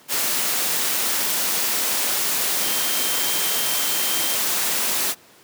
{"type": "tone in noise", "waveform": "sine", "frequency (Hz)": 3150, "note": "G7", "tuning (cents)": 8, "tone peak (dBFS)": -31, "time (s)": [2.6, 4.38], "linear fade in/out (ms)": 50, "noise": "white", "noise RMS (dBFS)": -22, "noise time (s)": [0.08, 5.15], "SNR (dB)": -12, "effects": ["pink hiss -50 dBFS RMS until 5.43 s", "high-pass 200 Hz 12 dB/octave"]}